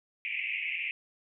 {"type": "band-pass noise", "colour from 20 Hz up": "white", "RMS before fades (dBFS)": -34, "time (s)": [0.25, 0.91], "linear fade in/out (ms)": 0, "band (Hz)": [2100, 2700], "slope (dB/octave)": 96, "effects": []}